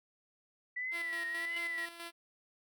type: tone with vibrato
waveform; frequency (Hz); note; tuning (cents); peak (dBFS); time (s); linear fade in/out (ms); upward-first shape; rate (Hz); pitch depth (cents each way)
sine; 1961; B6; -13; -35; 0.76-1.86; 10; triangle; 1.5; 98
type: tone with tremolo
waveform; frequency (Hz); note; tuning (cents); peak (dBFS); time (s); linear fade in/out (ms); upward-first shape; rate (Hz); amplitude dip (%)
5% pulse; 339.1; E4; +49; -31; 0.91-2.12; 50; square; 4.6; 55
type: tone with exponential growth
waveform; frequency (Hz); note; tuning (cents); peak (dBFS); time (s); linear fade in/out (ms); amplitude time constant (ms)
sine; 2960; F#7; 0; -38; 1.41-1.58; 2; 35
effects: none